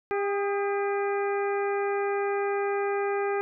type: harmonic tone with a mistuned harmonic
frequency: 401.2 Hz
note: G4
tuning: 40 cents sharp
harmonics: 1 / 2 / 3 / 4 / 5 / 6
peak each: -26 / -32 / -36 / -38 / -40 / -42 dBFS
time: 0.11-3.41 s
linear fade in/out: 0 ms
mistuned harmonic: 3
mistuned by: +48 cents
effects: none